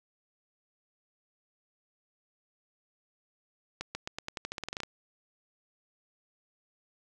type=accelerating click train; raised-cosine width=0.2 ms; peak=-18 dBFS; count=15; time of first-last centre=3.81-4.834 s; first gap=140 ms; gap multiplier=0.89; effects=none